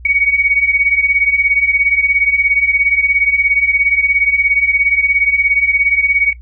sine beating tone pair, 2231 / 2248 Hz, C#7 / C#7, +11 / +24 cents, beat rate 17 Hz, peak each -15 / -12 dBFS, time 0.05-6.33 s, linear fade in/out 5 ms, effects noise-tail reverb RT60 0.1 s tail -18 dB re dry + added 60 Hz sine -32 dBFS peak until 6.41 s

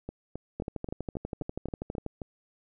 two click trains, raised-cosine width 2 ms, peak -23 / -20 dBFS, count 9 / 19, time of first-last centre 0.09-2.218 / 0.6-2.063 s, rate 3.76 / 12.3 Hz, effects none

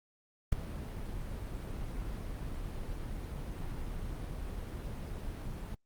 brown noise with ADSR envelope, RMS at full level -23 dBFS, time 0.52-5.75 s, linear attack 7 ms, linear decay 5 ms, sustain -16 dB, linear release 6 ms, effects Opus 32 kbps

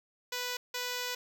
5% pulse tone bursts at uneven times, 493.9 Hz, B4, in tune, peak -22 dBFS, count 2, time 0.32-0.57 / 0.74-1.15 s, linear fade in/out 5 ms, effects none

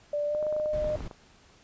sine tone with pitch glide, 587.3 to 608 Hz, D5 to D#5, 0 to -40 cents, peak -26 dBFS, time 0.13-0.96 s, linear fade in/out 5 ms, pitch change +60 cents, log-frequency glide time 0.27-0.42 s
clicks, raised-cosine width 1 ms, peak -28 dBFS, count 12, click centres 0.349 / 0.427 / 0.467 / 0.526 / 0.565 / 0.599 / 0.659 / 0.844 / 0.902 / 0.955 / 1.006 / 1.112 s
brown noise, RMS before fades -37 dBFS, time 0.73-1.08 s, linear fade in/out 2 ms
effects pink hiss -58 dBFS RMS until 1.63 s + resampled to 16000 Hz

